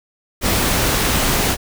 pink noise, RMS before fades -17 dBFS, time 0.41-1.57 s, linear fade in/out 50 ms, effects none

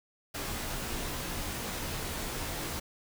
pink noise with comb filter, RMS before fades -36 dBFS, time 0.34-2.8 s, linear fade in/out 10 ms, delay 19 ms, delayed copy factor -0.65, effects none

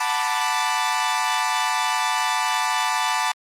sawtooth chord, B minor seventh, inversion second, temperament equal, 740 / 880 / 987.8 / 1174.7 Hz, F#5 / A5 / B5 / D6, 0 / 0 / 0 / 0 cents, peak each -25 / -20 / -22 / -23 dBFS, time 0-3.32 s, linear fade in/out 5 ms, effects low-pass 10000 Hz 12 dB/octave + Opus 24 kbps

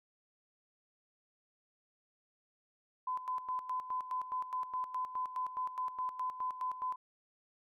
sine tone with tremolo, 1014 Hz, B5, 45 cents sharp, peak -33 dBFS, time 3.07-6.96 s, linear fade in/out 5 ms, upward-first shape square, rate 4.8 Hz, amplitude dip 70%, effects none

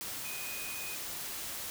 sine tone in noise, 2489 Hz, D#7, in tune, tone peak -43 dBFS, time 0.25-0.95 s, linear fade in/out 0 ms, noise white, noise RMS -40 dBFS, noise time 0.01-1.7 s, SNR -6 dB, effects none

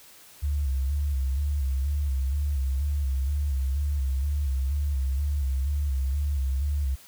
sine tone with vibrato, 69.4 Hz, C#2, 3 cents sharp, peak -23 dBFS, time 0.42-6.96 s, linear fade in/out 20 ms, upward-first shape square, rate 2.1 Hz, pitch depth 73 cents each way, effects white hiss -51 dBFS RMS until 7.07 s

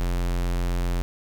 square tone, 43.89 Hz, F1, 9 cents sharp, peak -23 dBFS, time 0-1.02 s, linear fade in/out 0 ms, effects none

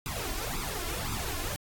pink noise with flanger, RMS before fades -34 dBFS, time 0.06-1.56 s, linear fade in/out 0 ms, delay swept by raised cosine 0.8 to 2.9 ms, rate 1.9 Hz, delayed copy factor +0.85, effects AAC 64 kbps

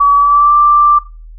sine tone with pitch glide, 1140 to 1177.5 Hz, C#6 to D6, +48 to +4 cents, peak -5 dBFS, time 0-0.99 s, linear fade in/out 10 ms, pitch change +56 cents, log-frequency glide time 0.15-0.54 s, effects noise-tail reverb RT60 0.3 s tail -19 dB re dry + added 40 Hz sine -30 dBFS peak until 1.38 s

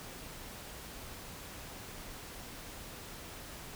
silence, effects pink hiss -47 dBFS RMS until 3.75 s

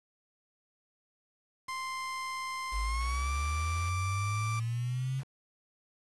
30% pulse tone with pitch glide, 1046 to 1174.1 Hz, C6 to D6, -1 to -1 cents, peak -32 dBFS, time 1.68-4.6 s, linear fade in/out 10 ms, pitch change +200 cents, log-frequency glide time 2.83-3.31 s
sine linear sweep, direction up, 49.24 to 135.6 Hz, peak -30 dBFS, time 2.71-5.24 s, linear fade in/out 50 ms
click train, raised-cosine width 0.2 ms, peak -32 dBFS, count 110, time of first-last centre 3.01-3.889 s, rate 124 Hz
effects resampled to 24000 Hz + 8-bit

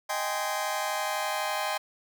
sawtooth chord, Ab major seventh, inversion second, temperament just, 623 / 778.7 / 830.6 / 1038.3 Hz, Eb5 / G5 / Ab5 / C6, +2 / -12 / 0 / -14 cents, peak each -30 dBFS, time 0.09-1.78 s, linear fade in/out 10 ms, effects none

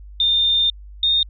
sine tone pair in turn, 3619 / 3670 Hz, A7 / A#7, +48 / -28 cents, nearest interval unison, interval 24 cents, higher second, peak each -14 dBFS, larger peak neither, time 0.2-0.7 / 1.03-1.23 s, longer first, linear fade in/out 2 ms, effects added 50 Hz sine -36 dBFS peak until 1.29 s

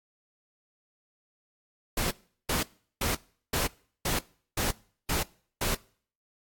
pink noise bursts, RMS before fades -28 dBFS, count 8, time 1.97-5.75 s, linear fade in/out 5 ms, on 140 ms, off 380 ms, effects noise-tail reverb RT60 0.5 s tail -23 dB re dry + AAC 64 kbps

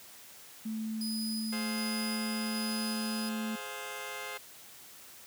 sine tone, 220 Hz, A3, in tune, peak -33 dBFS, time 0.65-3.56 s, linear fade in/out 10 ms
sawtooth tone with tremolo, 4978 Hz, D#8, in tune, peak -34 dBFS, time 1.01-3.29 s, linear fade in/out 2 ms, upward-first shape square, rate 1.3 Hz, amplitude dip 25%
10% pulse chord, F minor, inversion first, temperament just, 419.1 / 523.8 / 698.5 Hz, Ab4 / C5 / F5, +16 / +2 / 0 cents, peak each -35 / -34 / -37 dBFS, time 1.52-4.38 s, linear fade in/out 10 ms
effects white hiss -52 dBFS RMS until 5.26 s + high-pass 80 Hz 12 dB/octave

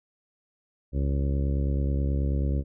harmonic tone, 69.3 Hz, C#2, in tune, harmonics 1 / 2 / 3 / 4 / 5 / 6 / 7 / 8, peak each -24 / -30 / -36 / -36 / -40 / -43 / -43 / -43 dBFS, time 0.92-2.64 s, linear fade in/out 50 ms, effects none

